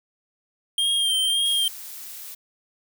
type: tone with vibrato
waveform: square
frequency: 3190 Hz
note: G7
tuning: 30 cents sharp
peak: -20 dBFS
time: 0.78-1.68 s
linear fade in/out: 2 ms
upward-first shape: sine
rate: 1.8 Hz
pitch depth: 37 cents each way
type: noise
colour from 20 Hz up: blue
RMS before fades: -38 dBFS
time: 1.45-2.35 s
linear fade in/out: 10 ms
effects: none